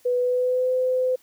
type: tone with pitch glide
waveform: sine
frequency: 493.9 to 510.1 Hz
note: B4 to C5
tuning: 0 to -44 cents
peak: -19 dBFS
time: 0.05-1.16 s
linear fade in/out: 10 ms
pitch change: +56 cents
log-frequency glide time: 0.18-0.72 s
effects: white hiss -58 dBFS RMS until 1.22 s